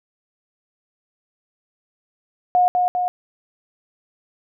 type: tone with echo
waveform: sine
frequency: 721 Hz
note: F#5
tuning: 45 cents flat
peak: -12 dBFS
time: 2.55-2.68 s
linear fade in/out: 0 ms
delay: 200 ms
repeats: 2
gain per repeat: -3 dB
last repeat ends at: 3.08 s
effects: none